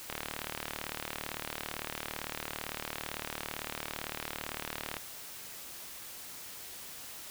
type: click train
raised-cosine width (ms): 0.3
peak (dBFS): -19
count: 185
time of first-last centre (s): 0.1-4.968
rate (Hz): 37.8
effects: white hiss -46 dBFS RMS until 7.3 s